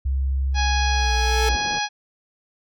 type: tone with pitch glide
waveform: sine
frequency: 67.1 to 61.18 Hz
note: C2 to B1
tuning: +44 to -16 cents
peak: -19 dBFS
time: 0.05-1.56 s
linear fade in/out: 10 ms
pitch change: -160 cents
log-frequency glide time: 0.97-1.14 s
type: tone with exponential growth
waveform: sawtooth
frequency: 439 Hz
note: A4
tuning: 4 cents flat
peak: -17 dBFS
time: 0.52-1.49 s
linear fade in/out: 2 ms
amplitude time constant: 210 ms
type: harmonic tone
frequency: 830.6 Hz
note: G#5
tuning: in tune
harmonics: 1 / 2 / 3 / 4 / 5 / 6 / 7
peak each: -25 / -28 / -30 / -31 / -32 / -33 / -33 dBFS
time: 0.54-1.89 s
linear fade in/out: 50 ms
type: low-pass noise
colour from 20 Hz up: white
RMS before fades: -36 dBFS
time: 1.49-1.79 s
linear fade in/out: 2 ms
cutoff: 450 Hz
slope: 12 dB/octave
effects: none